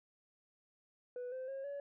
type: tone with pitch steps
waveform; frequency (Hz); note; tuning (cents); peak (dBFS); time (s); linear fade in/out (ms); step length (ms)
sine; 493.9 / 517 / 541.1 / 566.4; B4 / C5 / C#5 / C#5; 0 / -21 / -42 / +37; -38; 1.16-1.8; 2; 160
effects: tanh soft clip ceiling -39 dBFS